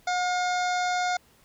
harmonic tone with a mistuned harmonic, 716 Hz, F5, 43 cents sharp, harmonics 1 / 2 / 3 / 5 / 6 / 7 / 8 / 9 / 10, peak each -25 / -31 / -35 / -39 / -41 / -42 / -43 / -44 / -45 dBFS, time 0.07-1.17 s, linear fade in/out 5 ms, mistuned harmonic 1, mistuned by +17 cents, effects pink hiss -60 dBFS RMS until 1.44 s

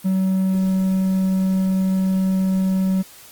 triangle tone, 189.2 Hz, F#3, 39 cents sharp, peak -14 dBFS, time 0.04-3.03 s, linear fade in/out 20 ms, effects white hiss -44 dBFS RMS until 3.31 s + Opus 24 kbps

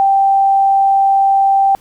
sine tone, 784 Hz, G5, in tune, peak -8 dBFS, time 0-1.75 s, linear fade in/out 0 ms, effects pink hiss -49 dBFS RMS until 1.8 s

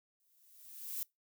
violet noise with exponential growth, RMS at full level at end -37 dBFS, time 0.2-1.03 s, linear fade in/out 0 ms, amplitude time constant 180 ms, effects noise-tail reverb RT60 0.2 s tail -25 dB re dry

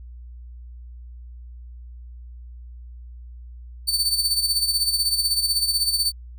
sawtooth tone with tremolo, 4535 Hz, C#8, 39 cents sharp, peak -14 dBFS, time 3.87-6.12 s, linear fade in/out 20 ms, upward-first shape sine, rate 16 Hz, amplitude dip 65%, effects added 60 Hz sine -37 dBFS peak until 6.38 s

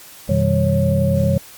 sine tone cluster, 91.2 / 127.4 / 159 / 196 / 550 Hz, F#2 / C3 / D#3 / G3 / C#5, -24 / -46 / +38 / 0 / -14 cents, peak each -20 dBFS, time 0.29-1.38 s, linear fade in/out 5 ms, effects white hiss -41 dBFS RMS until 1.57 s + Opus 48 kbps

